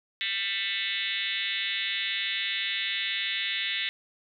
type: tone with frequency modulation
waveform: sine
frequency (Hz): 2816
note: F7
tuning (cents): +14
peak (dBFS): -27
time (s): 0.21-3.89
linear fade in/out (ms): 0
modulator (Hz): 207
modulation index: 4.9
effects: none